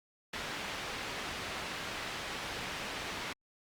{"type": "low-pass noise", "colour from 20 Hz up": "white", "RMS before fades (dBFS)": -40, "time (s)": [0.33, 3.33], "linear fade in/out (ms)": 5, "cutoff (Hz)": 3000, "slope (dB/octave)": 12, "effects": ["Opus 48 kbps"]}